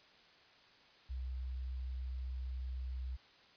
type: tone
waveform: sine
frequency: 63.8 Hz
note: C2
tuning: 43 cents flat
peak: -38 dBFS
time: 1.09-3.17 s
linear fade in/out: 20 ms
effects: white hiss -63 dBFS RMS until 3.56 s + resampled to 11025 Hz